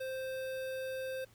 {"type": "tone with notch filter", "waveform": "square", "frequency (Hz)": 523.3, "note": "C5", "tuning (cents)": 0, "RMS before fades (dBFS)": -39, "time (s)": [0, 1.25], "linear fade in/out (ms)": 10, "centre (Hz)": 6800, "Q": 1.3, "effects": ["added 114 Hz sine -64 dBFS peak until 1.34 s", "pink hiss -65 dBFS RMS until 1.34 s"]}